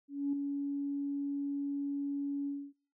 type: tone with ADSR envelope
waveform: sine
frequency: 282.3 Hz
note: C#4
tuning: 32 cents sharp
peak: -27 dBFS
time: 0.08-2.73 s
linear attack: 250 ms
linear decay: 4 ms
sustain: -5 dB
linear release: 260 ms
effects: noise-tail reverb RT60 0.4 s tail -19 dB re dry + tanh soft clip ceiling -23 dBFS